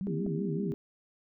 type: tone with vibrato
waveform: sine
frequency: 174.61 Hz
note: F3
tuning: in tune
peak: -31 dBFS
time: 0.01-0.72 s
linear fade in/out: 0 ms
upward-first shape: sine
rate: 5.3 Hz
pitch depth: 260 cents each way
type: chord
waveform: sine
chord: C dominant seventh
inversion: third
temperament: equal with one note detuned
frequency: 233.1 / 261.6 / 329.6 / 401.4 Hz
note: Bb3 / C4 / E4 / G4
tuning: 0 / 0 / 0 / +41 cents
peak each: -39 / -41 / -40 / -36 dBFS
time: 0.07-0.74 s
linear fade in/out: 0 ms
type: clicks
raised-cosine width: 2 ms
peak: -30 dBFS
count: 2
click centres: 0.263 / 0.266 s
effects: none